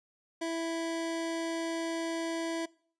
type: tone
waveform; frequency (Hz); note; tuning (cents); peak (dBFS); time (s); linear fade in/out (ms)
25% pulse; 330; E4; +2; -28; 0.41-2.66; 10
effects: noise-tail reverb RT60 0.5 s tail -23 dB re dry + resampled to 22050 Hz